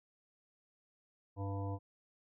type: harmonic tone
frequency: 98.8 Hz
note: G2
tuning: 14 cents sharp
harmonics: 1 / 3 / 5 / 7 / 9 / 10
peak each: -37 / -45 / -47 / -49 / -51 / -51 dBFS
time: 1.36-1.79 s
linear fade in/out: 50 ms
effects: none